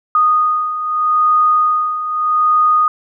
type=beating tone pair; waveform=sine; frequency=1236 / 1236.8 Hz; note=D#6 / D#6; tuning=-12 / -11 cents; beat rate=0.8 Hz; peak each=-18 / -12 dBFS; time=0.15-2.88 s; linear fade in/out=2 ms; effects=none